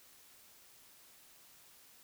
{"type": "silence", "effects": ["white hiss -61 dBFS RMS until 2.03 s"]}